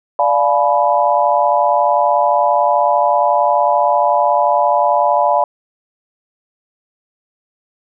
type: chord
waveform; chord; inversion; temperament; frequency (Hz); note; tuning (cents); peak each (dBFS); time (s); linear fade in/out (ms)
sine; D diminished seventh; none; equal with one note detuned; 587.3 / 698.5 / 852.5 / 987.8; D5 / F5 / Ab5 / Cb6; 0 / 0 / +45 / 0; -16; 0.19-5.44; 2
effects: none